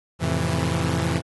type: chord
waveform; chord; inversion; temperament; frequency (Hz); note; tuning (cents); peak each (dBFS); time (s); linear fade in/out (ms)
sawtooth; F major seventh; none; equal with one note detuned; 87.31 / 110 / 132.72 / 164.81; F2 / A2 / C3 / E3; 0 / 0 / +25 / 0; -23 / -25 / -23 / -21; 0.19-1.22; 50
effects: AAC 32 kbps